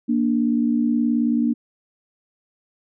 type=tone pair together; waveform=sine; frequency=234.9 / 293.7 Hz; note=A#3 / D4; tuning=+13 / 0 cents; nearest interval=major third; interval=387 cents; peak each=-18 / -22 dBFS; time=0.08-1.54 s; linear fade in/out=20 ms; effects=none